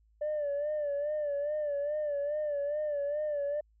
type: tone with vibrato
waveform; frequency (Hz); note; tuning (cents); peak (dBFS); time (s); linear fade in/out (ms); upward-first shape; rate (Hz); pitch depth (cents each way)
sine; 587.3; D5; 0; -28; 0.21-3.61; 10; sine; 2.4; 65
effects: tanh soft clip ceiling -27 dBFS + added 54 Hz sine -63 dBFS peak until 3.8 s